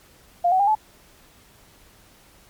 sine tone with pitch steps, 700 / 750.2 / 804.1 / 861.8 Hz, F5 / F#5 / G5 / A5, +4 / +24 / +44 / -36 cents, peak -15 dBFS, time 0.44-0.752 s, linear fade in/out 10 ms, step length 78 ms, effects pink hiss -53 dBFS RMS until 2.49 s + MP3 96 kbps

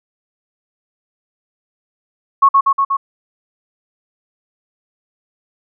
sine tone with echo, 1100 Hz, C#6, 14 cents flat, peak -5 dBFS, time 2.42-2.49 s, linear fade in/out 10 ms, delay 120 ms, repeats 4, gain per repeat -2 dB, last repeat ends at 2.97 s, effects none

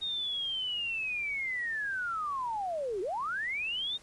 sine linear two-way sweep, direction down then up, 3729 to 352.1 to 3729 Hz, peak -31 dBFS, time 0.01-3.98 s, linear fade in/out 20 ms, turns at 3.01 s, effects pink hiss -57 dBFS RMS until 4.02 s + resampled to 24000 Hz

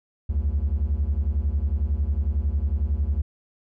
triangle beating tone pair, 66 / 77 Hz, C2 / D#2, +16 / -17 cents, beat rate 11 Hz, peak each -21 dBFS, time 0.29-3.22 s, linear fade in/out 10 ms, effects tanh soft clip ceiling -14 dBFS

